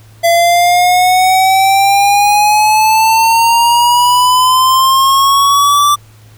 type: exponential sweep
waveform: square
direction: up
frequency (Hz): 675 to 1174.7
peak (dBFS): -7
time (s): 0.23-5.96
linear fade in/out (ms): 20
effects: added 108 Hz sine -38 dBFS peak until 6.37 s + pink hiss -46 dBFS RMS until 6.37 s